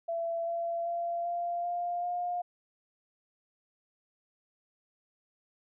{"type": "tone with pitch steps", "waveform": "sine", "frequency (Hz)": [671, 678.4, 685.9, 693.5, 701.1, 708.8], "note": ["E5", "E5", "F5", "F5", "F5", "F5"], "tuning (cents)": [31, 50, -31, -12, 7, 25], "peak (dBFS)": -30, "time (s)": [0.08, 2.42], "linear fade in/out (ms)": 10, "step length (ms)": 390, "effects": []}